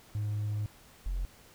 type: tone pair in turn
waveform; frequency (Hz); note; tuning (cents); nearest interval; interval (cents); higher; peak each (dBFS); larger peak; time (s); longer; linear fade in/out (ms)
triangle; 105 / 44.42; G#2 / F1; +19 / +30; octave + minor third; 1489; first; -27; neither; 0.15-0.66 / 1.06-1.25; first; 0
effects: tanh soft clip ceiling -25 dBFS + pink hiss -57 dBFS RMS until 1.54 s